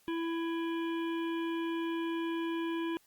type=harmonic tone with a mistuned harmonic; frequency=331.9 Hz; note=E4; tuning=12 cents sharp; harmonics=1 / 3 / 5 / 7 / 9 / 10; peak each=-32 / -42 / -46 / -49 / -51 / -52 dBFS; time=0.08-2.97 s; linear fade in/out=0 ms; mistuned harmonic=7; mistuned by=+60 cents; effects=white hiss -67 dBFS RMS until 3.06 s + Opus 48 kbps